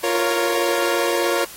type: chord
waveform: sawtooth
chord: Bb minor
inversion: second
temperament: equal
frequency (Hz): 349.2 / 466.2 / 554.4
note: F4 / Bb4 / Db5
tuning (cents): 0 / 0 / 0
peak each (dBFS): -19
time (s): 0.03-1.45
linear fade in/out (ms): 10
effects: white hiss -39 dBFS RMS until 1.56 s + AAC 48 kbps